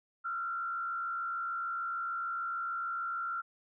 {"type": "tone with frequency modulation", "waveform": "sine", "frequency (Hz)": 1370, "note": "F6", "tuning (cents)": -34, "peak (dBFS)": -33, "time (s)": [0.24, 3.42], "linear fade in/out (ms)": 20, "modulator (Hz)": 66.7, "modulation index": 0.69, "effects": []}